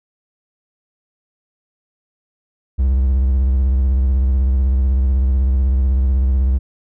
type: tone with vibrato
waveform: triangle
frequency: 65.41 Hz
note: C2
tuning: in tune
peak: -10 dBFS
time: 2.78-6.59 s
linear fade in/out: 20 ms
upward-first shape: sine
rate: 16 Hz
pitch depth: 100 cents each way
effects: none